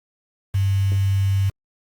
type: tone with quantisation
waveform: sine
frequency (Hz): 97.7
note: G2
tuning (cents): -5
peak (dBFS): -16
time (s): 0.54-1.5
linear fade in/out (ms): 10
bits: 6
effects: Opus 48 kbps